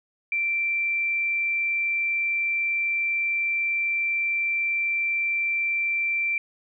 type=tone; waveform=sine; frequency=2349 Hz; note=D7; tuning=in tune; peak=-22 dBFS; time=0.32-6.38 s; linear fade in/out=2 ms; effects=none